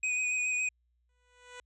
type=tone with vibrato; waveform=square; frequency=2494 Hz; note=D#7; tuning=3 cents sharp; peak=-29 dBFS; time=0.03-0.69 s; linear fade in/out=5 ms; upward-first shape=sine; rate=7.1 Hz; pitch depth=22 cents each way
type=tone with exponential growth; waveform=10% pulse; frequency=493.9 Hz; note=B4; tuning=in tune; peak=-34 dBFS; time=1.09-1.6 s; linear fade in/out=2 ms; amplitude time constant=110 ms
effects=added 60 Hz sine -70 dBFS peak until 1.65 s + resampled to 22050 Hz